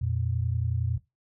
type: tone pair together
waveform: sine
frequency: 87.31 / 118.25 Hz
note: F2 / A#2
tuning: 0 / +25 cents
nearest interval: perfect fourth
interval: 525 cents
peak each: -28 dBFS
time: 0.01-0.98 s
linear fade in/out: 10 ms
effects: noise-tail reverb RT60 0.2 s tail -17 dB re dry